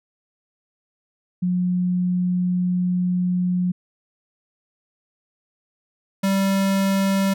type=tone pair in turn; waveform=sine / square; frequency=180 / 194.76 Hz; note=F#3 / G3; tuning=-47 / -11 cents; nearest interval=minor second; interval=136 cents; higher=second; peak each=-18 dBFS; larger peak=neither; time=1.42-3.72 / 6.23-7.34 s; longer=first; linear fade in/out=10 ms; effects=none